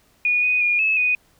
sine tone with pitch steps, 2454 / 2487 / 2432 / 2596 / 2485 Hz, D#7 / D#7 / D#7 / E7 / D#7, -25 / -1 / -40 / -27 / -3 cents, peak -16 dBFS, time 0.25-1.15 s, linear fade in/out 2 ms, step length 180 ms, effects pink hiss -59 dBFS RMS until 1.39 s

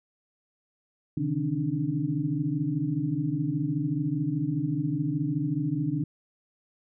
sine tone cluster, 129.6 / 148.9 / 162.7 / 273.9 / 298.9 Hz, C3 / D3 / E3 / C#4 / D4, -16 / +24 / -22 / -21 / +31 cents, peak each -35 / -29 / -35 / -33 / -30 dBFS, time 1.17-6.04 s, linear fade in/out 5 ms, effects none

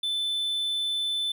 triangle tone, 3520 Hz, A7, in tune, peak -24 dBFS, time 0.03-1.32 s, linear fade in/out 5 ms, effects none

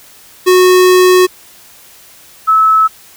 square / sine tone pair in turn, 366.6 / 1300 Hz, F#4 / E6, -16 / -24 cents, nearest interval octave + minor seventh, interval 2192 cents, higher second, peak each -5 dBFS, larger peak neither, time 0.46-1.27 / 2.47-2.88 s, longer first, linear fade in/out 20 ms, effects white hiss -40 dBFS RMS until 3.16 s

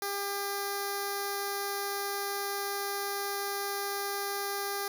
5% pulse tone with notch filter, 400.5 Hz, G4, 37 cents sharp, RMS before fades -34 dBFS, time 0.02-4.88 s, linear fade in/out 2 ms, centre 2900 Hz, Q 0.64, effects 10-bit

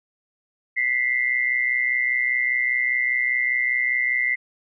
sine tone pair together, 1977 / 2102 Hz, B6 / C7, +1 / +7 cents, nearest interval minor second, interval 106 cents, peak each -22 dBFS, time 0.76-4.36 s, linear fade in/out 20 ms, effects none

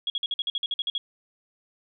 sine tone bursts, 3322 Hz, G#7, in tune, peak -24 dBFS, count 12, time 0.07-0.98 s, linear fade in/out 2 ms, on 30 ms, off 50 ms, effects none

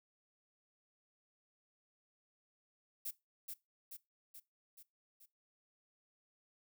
violet noise with echo, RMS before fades -41 dBFS, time 3.05-3.11 s, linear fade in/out 10 ms, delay 430 ms, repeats 5, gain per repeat -4 dB, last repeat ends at 5.26 s, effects noise-tail reverb RT60 0.2 s tail -19 dB re dry

